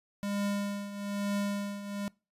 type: tone with tremolo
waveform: square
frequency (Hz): 202.1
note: G#3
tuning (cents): -47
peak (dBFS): -29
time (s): 0.23-2.08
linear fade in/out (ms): 0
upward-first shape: triangle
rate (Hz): 1.1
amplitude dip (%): 75
effects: noise-tail reverb RT60 0.3 s tail -24 dB re dry + resampled to 32000 Hz